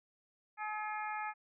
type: harmonic tone with a mistuned harmonic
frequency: 425.8 Hz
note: G#4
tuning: 43 cents sharp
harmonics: 2 / 3 / 4 / 5 / 6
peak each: -39 / -43 / -45 / -47 / -49 dBFS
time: 0.57-1.34 s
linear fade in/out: 50 ms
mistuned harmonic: 6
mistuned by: -85 cents
effects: none